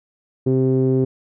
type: tone with low-pass filter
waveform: sawtooth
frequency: 130.81 Hz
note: C3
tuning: in tune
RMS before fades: -17 dBFS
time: 0.46-1.05 s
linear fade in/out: 10 ms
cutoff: 360 Hz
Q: 5
effects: none